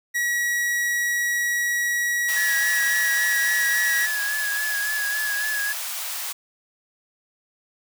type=tone; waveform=45% pulse; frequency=1918 Hz; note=A#6; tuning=49 cents sharp; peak=-21 dBFS; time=0.14-4.07 s; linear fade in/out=20 ms
type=high-pass noise; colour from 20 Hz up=white; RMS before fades=-30 dBFS; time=2.28-6.33 s; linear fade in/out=10 ms; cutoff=680 Hz; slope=24 dB/octave
type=tone with vibrato; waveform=triangle; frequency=1684 Hz; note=G#6; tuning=24 cents sharp; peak=-22 dBFS; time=2.36-5.73 s; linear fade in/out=10 ms; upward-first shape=sine; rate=3.6 Hz; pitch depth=39 cents each way
effects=none